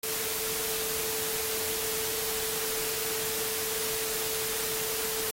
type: tone in noise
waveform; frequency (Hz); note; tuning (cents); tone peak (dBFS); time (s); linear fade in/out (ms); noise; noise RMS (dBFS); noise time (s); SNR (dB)
sine; 440.8; A4; +3; -38; 0.03-5.31; 5; white; -32; 0.03-5.31; -9
effects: AAC 48 kbps